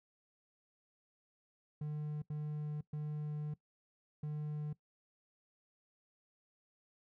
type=tone bursts at uneven times; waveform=triangle; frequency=150.2 Hz; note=D3; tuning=39 cents sharp; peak=-35 dBFS; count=4; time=1.81-2.22 / 2.3-2.81 / 2.93-3.54 / 4.23-4.73 s; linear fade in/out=5 ms; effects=noise-tail reverb RT60 0.1 s tail -20 dB re dry